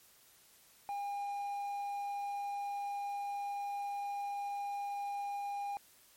triangle tone, 808 Hz, G#5, 48 cents flat, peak -34 dBFS, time 0.89-5.77 s, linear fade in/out 0 ms, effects white hiss -63 dBFS RMS until 6.16 s + MP3 64 kbps

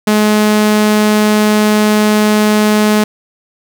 sawtooth tone, 212 Hz, G#3, 36 cents sharp, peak -4 dBFS, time 0.07-3.04 s, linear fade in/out 5 ms, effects none

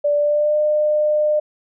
sine tone with pitch glide, 584 to 603.5 Hz, D5 to D5, -10 to +47 cents, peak -14 dBFS, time 0.04-1.4 s, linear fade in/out 10 ms, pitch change +57 cents, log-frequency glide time 0.15-0.58 s, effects none

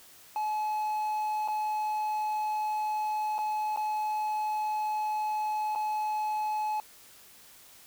triangle tone with dropouts, 854 Hz, G#5, 48 cents sharp, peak -26 dBFS, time 0.36-6.8 s, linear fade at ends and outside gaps 1 ms, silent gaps 1.477-1.484 / 3.382-3.388 / 3.762-3.773 / 5.751-5.758 s, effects white hiss -54 dBFS RMS until 7.86 s

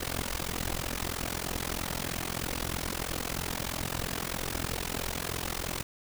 pink noise with amplitude modulation, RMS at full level -30 dBFS, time 0-5.83 s, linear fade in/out 10 ms, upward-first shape sine, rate 43.1 Hz, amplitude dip 95%, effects none

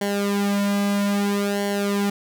sawtooth tone with flanger, 201.8 Hz, G#3, 49 cents flat, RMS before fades -22 dBFS, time 0.01-2.1 s, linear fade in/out 5 ms, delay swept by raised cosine 0.79 to 2.79 ms, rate 0.61 Hz, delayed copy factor -0.8, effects none

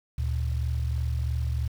sine tone pair together, 73.49 / 116.54 Hz, D2 / A#2, +2 / 0 cents, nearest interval minor sixth, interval 798 cents, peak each -26 / -30 dBFS, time 0.18-1.68 s, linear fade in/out 5 ms, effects 8-bit

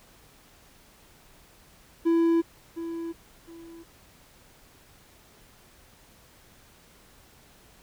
triangle tone with echo, 333.2 Hz, E4, 19 cents sharp, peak -17 dBFS, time 2.05-2.42 s, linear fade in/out 20 ms, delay 710 ms, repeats 2, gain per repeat -12 dB, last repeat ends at 3.84 s, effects pink hiss -56 dBFS RMS until 7.82 s

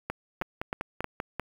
two click trains, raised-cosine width 0.5 ms, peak -16 / -15 dBFS, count 6 / 4, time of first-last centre 0.42-1.397 / 0.1-1.043 s, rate 5.12 / 3.18 Hz, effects 7-bit

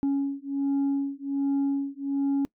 sine beating tone pair, 277.2 / 278.5 Hz, C#4 / C#4, 0 / +8 cents, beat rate 1.3 Hz, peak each -25 dBFS, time 0.03-2.45 s, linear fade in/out 0 ms, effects noise-tail reverb RT60 0.1 s tail -24 dB re dry + tanh soft clip ceiling -21 dBFS

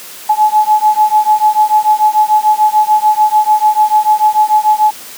sine beating tone pair, 850 / 856.8 Hz, G#5 / A5, +40 / -46 cents, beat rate 6.8 Hz, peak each -10 dBFS, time 0.29-4.91 s, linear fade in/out 10 ms, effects white hiss -31 dBFS RMS until 5.17 s + high-pass 150 Hz 12 dB/octave

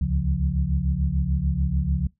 sine tone cluster, 66.9 / 73.7 / 138.4 / 175.8 Hz, C2 / D2 / C#3 / F3, +39 / +7 / -2 / +12 cents, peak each -25 / -25 / -27 / -27 dBFS, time 0.01-2.07 s, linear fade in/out 5 ms, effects noise-tail reverb RT60 0.2 s tail -24 dB re dry

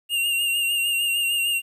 square tone with vibrato, 2794 Hz, F7, in tune, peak -21 dBFS, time 0.09-1.62 s, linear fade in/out 50 ms, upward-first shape sine, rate 6.6 Hz, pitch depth 35 cents each way, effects 10-bit

